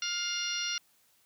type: harmonic tone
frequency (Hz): 704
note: F5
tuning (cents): +14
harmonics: 2 / 3 / 4 / 5 / 6 / 7 / 8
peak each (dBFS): -39 / -41 / -36 / -41 / -39 / -45 / -36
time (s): 0.02-0.78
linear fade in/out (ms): 2
effects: white hiss -67 dBFS RMS until 1.25 s + high-pass 60 Hz 12 dB/octave